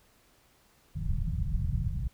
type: low-pass noise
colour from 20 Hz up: pink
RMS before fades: -30 dBFS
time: 0.95-2.08 s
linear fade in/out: 10 ms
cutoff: 170 Hz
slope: 48 dB/octave
effects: pink hiss -64 dBFS RMS until 2.13 s